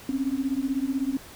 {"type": "beating tone pair", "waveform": "sine", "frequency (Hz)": [261.6, 277.6], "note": ["C4", "C#4"], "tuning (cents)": [0, 3], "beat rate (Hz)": 16, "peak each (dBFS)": -27, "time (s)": [0.09, 1.17], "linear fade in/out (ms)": 2, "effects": ["pink hiss -46 dBFS RMS until 1.35 s"]}